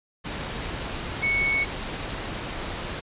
sine tone in noise, 2217 Hz, C#7, in tune, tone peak -21 dBFS, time 1.22-1.65 s, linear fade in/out 20 ms, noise pink, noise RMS -32 dBFS, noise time 0.24-3.01 s, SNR +8 dB, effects resampled to 8000 Hz

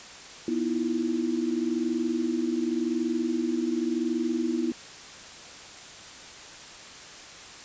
sine tone cluster, 243.4 / 317.1 / 338 Hz, B3 / D#4 / E4, -25 / +33 / +43 cents, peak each -29 dBFS, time 0.48-4.72 s, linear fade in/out 2 ms, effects white hiss -44 dBFS RMS until 7.64 s + resampled to 16000 Hz

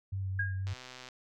sine tone with vibrato, 95.8 Hz, G2, 39 cents flat, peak -32 dBFS, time 0.12-0.74 s, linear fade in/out 10 ms, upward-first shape triangle, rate 4.1 Hz, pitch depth 24 cents each way
sine tone with exponential decay, 1632 Hz, G#6, 31 cents flat, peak -27 dBFS, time 0.39-0.66 s, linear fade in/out 5 ms, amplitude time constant 57 ms
click train, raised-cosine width 0.2 ms, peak -29 dBFS, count 54, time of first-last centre 0.67-1.087 s, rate 127 Hz
effects none

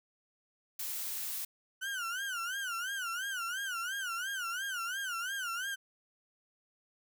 blue noise, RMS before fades -38 dBFS, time 0.79-1.45 s, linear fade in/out 5 ms
35% pulse tone with vibrato, 1480 Hz, F#6, in tune, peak -33 dBFS, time 1.81-5.76 s, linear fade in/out 20 ms, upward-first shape sine, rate 2.9 Hz, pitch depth 160 cents each way
effects none

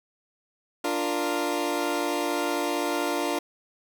20% pulse chord, Bb major, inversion first, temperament equal, 293.7 / 349.2 / 466.2 Hz, D4 / F4 / Bb4, 0 / 0 / 0 cents, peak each -24 / -24 / -27 dBFS, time 0.84-3.39 s, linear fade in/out 5 ms, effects none

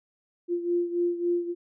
sine beating tone pair, 347.3 / 350.9 Hz, F4 / F4, -10 / +8 cents, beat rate 3.6 Hz, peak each -25 / -30 dBFS, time 0.48-1.55 s, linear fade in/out 50 ms, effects none

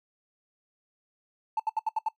triangle tone bursts, 880 Hz, A5, in tune, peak -20 dBFS, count 6, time 1.57-2.086 s, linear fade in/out 5 ms, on 26 ms, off 72 ms, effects noise-tail reverb RT60 0.1 s tail -21 dB re dry + tanh soft clip ceiling -21 dBFS

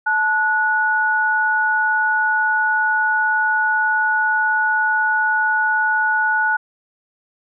sine tone pair together, 871 / 1464.8 Hz, A5 / F#6, -18 / -18 cents, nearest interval major sixth, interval 900 cents, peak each -20 / -16 dBFS, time 0.06-6.57 s, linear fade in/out 10 ms, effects none

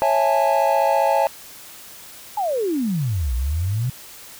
triangle chord, A major seventh, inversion first, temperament just, 550 / 660 / 825 / 880 Hz, C#5 / E5 / G#5 / A5, -14 / +2 / -12 / 0 cents, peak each -19 dBFS, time 0.02-1.27 s, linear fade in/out 0 ms
sine exponential two-way sweep, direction down then up, 870 to 58.27 to 131.7 Hz, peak -19 dBFS, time 2.37-3.9 s, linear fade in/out 5 ms, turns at 3.34 s
effects white hiss -41 dBFS RMS until 4.39 s

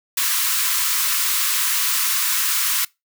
white high-pass noise, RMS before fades -20 dBFS, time 0.17-2.85 s, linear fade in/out 5 ms, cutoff 970 Hz, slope 96 dB/octave, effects noise-tail reverb RT60 0.2 s tail -23 dB re dry

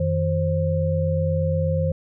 sine tone cluster, 89.4 / 157.7 / 529 Hz, F2 / D#3 / C5, +41 / +24 / +19 cents, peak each -23 / -23 / -24 dBFS, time 0-1.92 s, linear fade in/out 5 ms, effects none

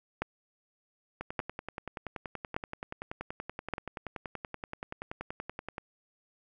two click trains, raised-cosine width 0.5 ms, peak -22 / -15 dBFS, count 49 / 4, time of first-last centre 1.21-5.781 / 0.22-3.737 s, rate 10.5 / 0.853 Hz, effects none

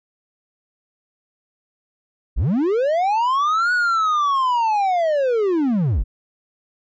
triangle linear two-way sweep, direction up then down, 30.87 to 1480 to 30.87 Hz, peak -14 dBFS, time 2.36-6.04 s, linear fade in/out 20 ms, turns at 3.73 s, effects resampled to 16000 Hz

